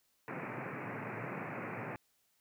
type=band-pass noise; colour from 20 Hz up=pink; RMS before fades=-42 dBFS; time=0.28-1.96 s; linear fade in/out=0 ms; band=110 to 2500 Hz; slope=96 dB/octave; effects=white hiss -75 dBFS RMS until 2.4 s